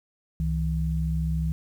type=tone pair together; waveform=sine; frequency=66.7 / 160.81 Hz; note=C2 / E3; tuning=+34 / -43 cents; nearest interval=octave + minor third; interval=1523 cents; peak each=-26 dBFS; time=0.4-1.52 s; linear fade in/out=0 ms; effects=9-bit